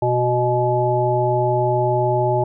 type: harmonic tone with a mistuned harmonic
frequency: 123.47 Hz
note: B2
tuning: in tune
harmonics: 1 / 3 / 5 / 7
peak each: -21 / -21 / -21 / -21 dBFS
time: 0.02-2.44 s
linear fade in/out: 5 ms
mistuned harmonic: 7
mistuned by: -23 cents
effects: none